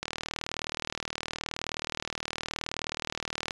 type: click train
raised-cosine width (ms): 0.2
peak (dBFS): -14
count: 137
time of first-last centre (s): 0.03-3.508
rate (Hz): 39.1
effects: resampled to 22050 Hz